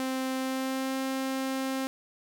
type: tone with pitch glide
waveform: sawtooth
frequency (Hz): 261.6 to 265.4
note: C4 to C4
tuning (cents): 0 to +25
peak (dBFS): -25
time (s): 0-1.87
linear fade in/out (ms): 0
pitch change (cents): +25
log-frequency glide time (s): 0.36-0.97
effects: none